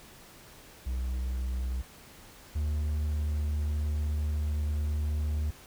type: tone pair in turn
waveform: triangle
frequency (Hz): 63 / 75.07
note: B1 / D2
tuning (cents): +35 / +39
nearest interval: minor third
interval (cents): 304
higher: second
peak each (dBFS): -27 / -25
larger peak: second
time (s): 0.86-1.82 / 2.55-5.51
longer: second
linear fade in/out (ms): 10
effects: pink hiss -52 dBFS RMS until 5.66 s